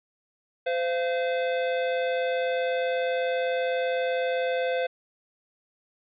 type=tone pair together; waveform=square; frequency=514 / 686.1 Hz; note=C5 / F5; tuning=-31 / -31 cents; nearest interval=perfect fourth; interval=500 cents; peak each=-26 / -31 dBFS; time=0.66-4.87 s; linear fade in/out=10 ms; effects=resampled to 8000 Hz + 10-bit